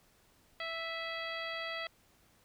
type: harmonic tone with a mistuned harmonic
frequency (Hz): 659.3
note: E5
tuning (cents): 0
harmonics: 1 / 2 / 3 / 4 / 5 / 6 / 7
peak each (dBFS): -43 / -44 / -41 / -47 / -45 / -52 / -50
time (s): 0.6-1.87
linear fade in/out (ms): 2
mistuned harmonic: 4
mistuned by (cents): -37
effects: pink hiss -67 dBFS RMS until 2.44 s